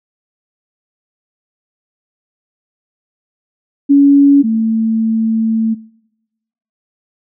sine tone pair in turn, 281.5 / 223.2 Hz, C#4 / A3, +27 / +25 cents, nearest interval major third, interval 402 cents, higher first, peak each -4 / -11 dBFS, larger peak first, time 3.89-4.43 / 4.43-5.75 s, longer second, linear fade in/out 20 ms, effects noise-tail reverb RT60 1.0 s tail -24 dB re dry

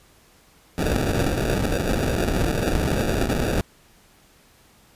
pink noise with sample-and-hold, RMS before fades -22 dBFS, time 0.78-3.61 s, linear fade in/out 0 ms, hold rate 1050 Hz, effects pink hiss -55 dBFS RMS until 4.95 s + resampled to 32000 Hz

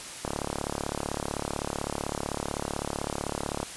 click train, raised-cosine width 1 ms, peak -15 dBFS, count 122, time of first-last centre 0.25-3.63 s, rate 35.8 Hz, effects white hiss -40 dBFS RMS until 3.76 s + resampled to 24000 Hz

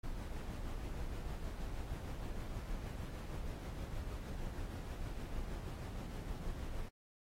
brown noise with tremolo, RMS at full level -41 dBFS, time 0.03-6.89 s, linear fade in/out 10 ms, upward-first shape triangle, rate 6.4 Hz, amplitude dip 35%, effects AAC 48 kbps

